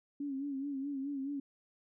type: tone with vibrato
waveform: sine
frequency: 277.2 Hz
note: C#4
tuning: in tune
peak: -35 dBFS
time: 0.2-1.4 s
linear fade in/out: 5 ms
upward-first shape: sine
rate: 4.7 Hz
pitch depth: 70 cents each way
effects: none